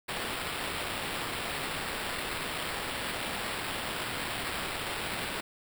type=noise with sample-and-hold; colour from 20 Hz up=violet; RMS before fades=-35 dBFS; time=0.08-5.41 s; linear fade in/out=10 ms; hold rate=6300 Hz; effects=none